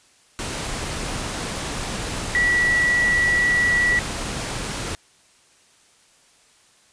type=tone in noise; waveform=sine; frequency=1944 Hz; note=B6; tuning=28 cents flat; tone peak=-16 dBFS; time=2.35-3.99 s; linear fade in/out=0 ms; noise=pink; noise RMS=-28 dBFS; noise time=0.39-4.95 s; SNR=+9 dB; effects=white hiss -56 dBFS RMS until 6.92 s + resampled to 22050 Hz